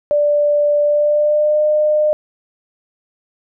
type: tone with pitch glide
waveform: sine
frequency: 587.3 to 605.9 Hz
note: D5 to D#5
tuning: 0 to -46 cents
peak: -11 dBFS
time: 0.11-2.13 s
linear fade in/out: 0 ms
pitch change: +54 cents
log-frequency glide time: 0.82-1.64 s
effects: none